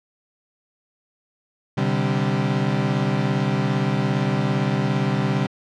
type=chord; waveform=35% pulse; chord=C suspended second; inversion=none; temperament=equal with one note detuned; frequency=129.31 / 146.83 / 196 Hz; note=C3 / D3 / G3; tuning=-20 / 0 / 0 cents; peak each=-22 dBFS; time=1.77-5.47 s; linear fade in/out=10 ms; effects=low-pass 4000 Hz 12 dB/octave